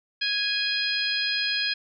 harmonic tone with a mistuned harmonic, 830.6 Hz, G#5, in tune, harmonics 2 / 3 / 4 / 5 / 6, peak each -30 / -30 / -30 / -30 / -30 dBFS, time 0.21-1.74 s, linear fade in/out 10 ms, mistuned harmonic 4, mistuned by -27 cents, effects none

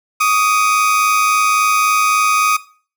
30% pulse tone pair together, 1140.9 / 1244.5 Hz, C#6 / D#6, +50 / 0 cents, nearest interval major second, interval 150 cents, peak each -17 / -10 dBFS, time 0.2-2.57 s, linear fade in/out 10 ms, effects noise-tail reverb RT60 0.4 s tail -17 dB re dry

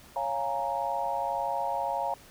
sine chord, Bb minor seventh, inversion first, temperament equal, 554.4 / 698.5 / 830.6 / 932.3 Hz, Db5 / F5 / Ab5 / Bb5, 0 / 0 / 0 / 0 cents, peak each -35 / -33 / -33 / -32 dBFS, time 0.16-2.14 s, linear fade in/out 2 ms, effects pink hiss -53 dBFS RMS until 2.3 s

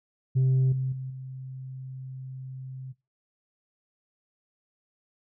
sine tone with level steps, 130.9 Hz, C3, 1 cent sharp, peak -17 / -25 / -32 / -36 dBFS, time 0.35-2.93 s, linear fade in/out 20 ms, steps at 0.72 / 0.92 / 1.1 s, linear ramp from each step 5 ms, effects noise-tail reverb RT60 0.2 s tail -17 dB re dry + tanh soft clip ceiling -18 dBFS

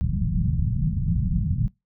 white low-pass noise, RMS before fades -23 dBFS, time 0.01-1.68 s, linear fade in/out 0 ms, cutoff 180 Hz, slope 48 dB/octave, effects noise-tail reverb RT60 0.2 s tail -23 dB re dry

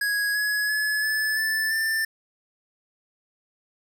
square tone with pitch steps, 1661.2 / 1684.4 / 1707.9 / 1731.7 / 1755.9 / 1780.4 Hz, G#6 / G#6 / G#6 / A6 / A6 / A6, 0 / +24 / +48 / -28 / -4 / +20 cents, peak -23 dBFS, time 0.01-2.05 s, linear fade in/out 5 ms, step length 340 ms, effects none

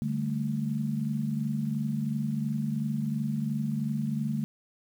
sine chord, D suspended fourth, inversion none, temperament equal with one note detuned, 146.83 / 197.13 / 220 Hz, D3 / G3 / A3, 0 / +10 / 0 cents, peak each -31 / -35 / -30 dBFS, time 0.02-4.44 s, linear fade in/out 0 ms, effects 9-bit

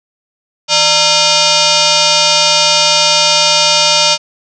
sine tone with frequency modulation, 924 Hz, A#5, 16 cents flat, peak -7 dBFS, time 0.68-4.18 s, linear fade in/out 50 ms, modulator 761 Hz, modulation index 7.2, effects none

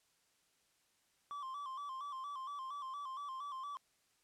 triangle tone with vibrato, 1100 Hz, C#6, 14 cents flat, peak -40 dBFS, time 1.31-3.77 s, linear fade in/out 0 ms, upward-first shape square, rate 4.3 Hz, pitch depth 79 cents each way, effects white hiss -75 dBFS RMS until 4.23 s + low-pass 10000 Hz 12 dB/octave

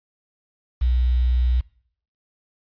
sine tone with quantisation, 61.74 Hz, B1, in tune, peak -16 dBFS, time 0.81-1.61 s, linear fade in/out 10 ms, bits 7, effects noise-tail reverb RT60 0.6 s tail -23 dB re dry + resampled to 11025 Hz

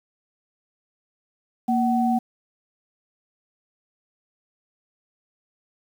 sine tone pair together, 234.3 / 753 Hz, A#3 / F#5, +9 / +30 cents, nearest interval octave + minor sixth, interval 2021 cents, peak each -20 / -22 dBFS, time 1.68-2.19 s, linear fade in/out 10 ms, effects 8-bit

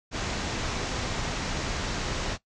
pink low-pass noise, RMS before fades -31 dBFS, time 0.11-2.38 s, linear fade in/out 50 ms, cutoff 7100 Hz, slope 48 dB/octave, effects noise-tail reverb RT60 0.1 s tail -17 dB re dry

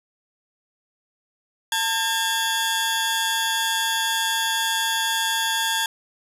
sawtooth tone cluster, 898 / 1616 / 3410 Hz, A5 / G#6 / G#7, +35 / -48 / +45 cents, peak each -22 dBFS, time 1.72-5.86 s, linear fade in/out 2 ms, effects resampled to 32000 Hz + 9-bit

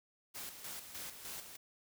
white noise with tremolo, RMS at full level -45 dBFS, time 0.34-1.57 s, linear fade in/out 20 ms, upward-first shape square, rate 3.3 Hz, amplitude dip 55%, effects none

